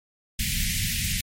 pink band-stop noise, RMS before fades -26 dBFS, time 0.39-1.21 s, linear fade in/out 5 ms, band 210 to 1900 Hz, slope 48 dB/octave, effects MP3 64 kbps

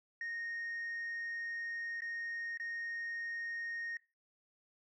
sine tone with dropouts, 1856 Hz, A#6, 8 cents flat, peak -36 dBFS, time 0.21-3.97 s, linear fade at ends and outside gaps 2 ms, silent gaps 2.006-2.019 / 2.574-2.598 s, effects noise-tail reverb RT60 0.3 s tail -22 dB re dry + tanh soft clip ceiling -36 dBFS

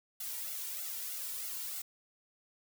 blue noise with flanger, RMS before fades -40 dBFS, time 0.2-1.82 s, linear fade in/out 5 ms, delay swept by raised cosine 1.4 to 2.18 ms, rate 3.2 Hz, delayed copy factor +0.9, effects none

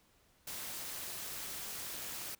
white noise with amplitude modulation, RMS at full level -40 dBFS, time 0.47-2.35 s, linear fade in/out 5 ms, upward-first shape sine, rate 220 Hz, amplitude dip 65%, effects pink hiss -69 dBFS RMS until 2.39 s

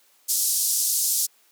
white band-pass noise, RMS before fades -23 dBFS, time 0.28-1.27 s, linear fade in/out 20 ms, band 5100 to 13000 Hz, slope 24 dB/octave, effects white hiss -60 dBFS RMS until 1.51 s + high-pass 300 Hz 12 dB/octave

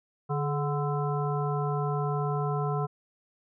harmonic tone with a mistuned harmonic, 146.83 Hz, D3, in tune, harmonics 1 / 3 / 5 / 7 / 9, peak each -28 / -33 / -35 / -36 / -38 dBFS, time 0.29-2.87 s, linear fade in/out 20 ms, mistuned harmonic 3, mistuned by -59 cents, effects none

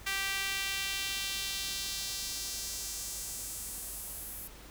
sawtooth tone with high-pass filter sweep, 390.8 Hz, G4, 5 cents flat, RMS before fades -37 dBFS, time 0.06-4.48 s, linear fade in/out 10 ms, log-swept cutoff 1900 to 12000 Hz, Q 1.4, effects added 50 Hz sine -52 dBFS peak until 4.7 s + pink hiss -52 dBFS RMS until 4.7 s

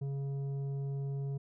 triangle tone with tanh clipping, 138.59 Hz, C#3, in tune, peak -35 dBFS, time 0.01-1.38 s, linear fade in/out 10 ms, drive 12 dB, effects none

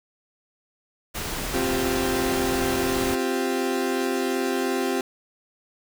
pink noise, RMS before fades -30 dBFS, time 1.14-3.16 s, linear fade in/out 20 ms
35% pulse chord, C suspended fourth, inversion none, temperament equal, 261.6 / 349.2 / 392 Hz, C4 / F4 / G4, 0 / 0 / 0 cents, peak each -25 / -27 / -25 dBFS, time 1.54-5.01 s, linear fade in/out 2 ms
effects none

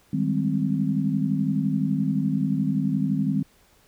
sine chord, Ab major seventh, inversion second, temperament equal, 155.56 / 196 / 207.7 / 261.6 Hz, Eb3 / G3 / Ab3 / C4, 0 / 0 / 0 / 0 cents, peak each -26 / -26 / -28 / -26 dBFS, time 0.13-3.43 s, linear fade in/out 5 ms, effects pink hiss -59 dBFS RMS until 3.87 s

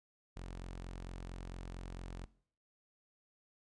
sawtooth tone, 44.42 Hz, F1, 30 cents sharp, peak -40 dBFS, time 0.36-2.26 s, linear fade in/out 10 ms, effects noise-tail reverb RT60 0.6 s tail -20 dB re dry + resampled to 22050 Hz

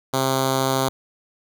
5% pulse tone with notch filter, 132.9 Hz, C3, 27 cents sharp, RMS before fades -21 dBFS, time 0.13-0.89 s, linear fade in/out 10 ms, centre 1800 Hz, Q 1.5, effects none

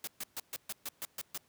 white noise bursts, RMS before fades -39 dBFS, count 9, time 0.04-1.377 s, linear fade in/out 2 ms, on 33 ms, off 130 ms, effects pink hiss -69 dBFS RMS until 1.48 s + high-pass 100 Hz 12 dB/octave

